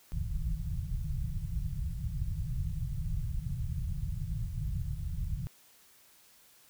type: low-pass noise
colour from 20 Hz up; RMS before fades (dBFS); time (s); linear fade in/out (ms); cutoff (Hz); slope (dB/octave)
pink; -34; 0.12-5.47; 0; 170; 96
effects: white hiss -61 dBFS RMS until 6.69 s